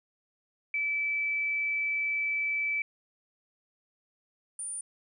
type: tone pair in turn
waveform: sine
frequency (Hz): 2311 / 9244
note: D7 / D9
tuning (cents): -28 / -28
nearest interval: 2 octaves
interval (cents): 2400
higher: second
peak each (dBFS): -27 / -34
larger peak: first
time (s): 0.74-2.82 / 4.59-4.81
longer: first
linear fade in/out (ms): 2
effects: none